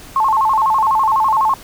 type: tone with vibrato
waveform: sine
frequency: 972 Hz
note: B5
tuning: 28 cents flat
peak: -11 dBFS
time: 0.16-1.54 s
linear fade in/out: 2 ms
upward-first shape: square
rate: 12 Hz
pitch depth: 180 cents each way
effects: pink hiss -38 dBFS RMS until 1.63 s